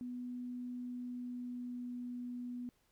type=tone with pitch glide; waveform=sine; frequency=246.9 to 245.2 Hz; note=B3 to B3; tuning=0 to -12 cents; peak=-40 dBFS; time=0.01-2.69 s; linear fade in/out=0 ms; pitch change=-12 cents; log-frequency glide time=0.79-2.06 s; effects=pink hiss -75 dBFS RMS until 2.91 s